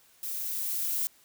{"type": "noise with level ramp", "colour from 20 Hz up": "violet", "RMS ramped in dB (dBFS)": [-35, -29], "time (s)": [0.23, 1.07], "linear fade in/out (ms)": 0, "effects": ["white hiss -61 dBFS RMS until 1.24 s"]}